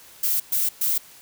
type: noise bursts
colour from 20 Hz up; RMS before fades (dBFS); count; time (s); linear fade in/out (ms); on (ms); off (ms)
violet; -22; 3; 0.23-0.98; 5; 170; 120
effects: white hiss -48 dBFS RMS until 1.21 s